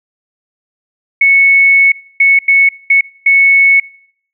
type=tone bursts at uneven times; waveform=sine; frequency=2208 Hz; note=C#7; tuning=7 cents flat; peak=-4 dBFS; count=5; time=1.21-1.92 / 2.2-2.39 / 2.48-2.69 / 2.9-3.01 / 3.26-3.8 s; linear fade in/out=5 ms; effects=noise-tail reverb RT60 0.6 s tail -23 dB re dry